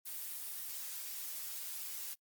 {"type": "noise", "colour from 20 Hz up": "blue", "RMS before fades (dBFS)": -43, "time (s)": [0.05, 2.15], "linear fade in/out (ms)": 20, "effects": ["noise-tail reverb RT60 0.1 s tail -24 dB re dry", "Opus 24 kbps"]}